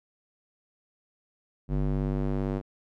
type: tone with band-pass filter sweep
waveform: square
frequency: 48.87 Hz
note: G1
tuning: 5 cents flat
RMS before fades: -28 dBFS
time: 1.68-2.62 s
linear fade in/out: 50 ms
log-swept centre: 170 to 330 Hz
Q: 0.82
effects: none

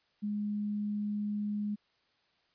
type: tone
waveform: sine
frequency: 207.7 Hz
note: G#3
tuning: in tune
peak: -31 dBFS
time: 0.22-1.76 s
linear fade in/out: 20 ms
effects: white hiss -72 dBFS RMS until 2.54 s + resampled to 11025 Hz

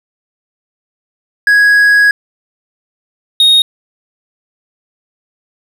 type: tone pair in turn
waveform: triangle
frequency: 1661.2 / 3729 Hz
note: G#6 / A#7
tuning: 0 / 0 cents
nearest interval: octave + major second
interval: 1400 cents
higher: second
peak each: -3 dBFS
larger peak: neither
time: 1.47-2.11 / 3.4-3.62 s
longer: first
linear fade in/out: 2 ms
effects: none

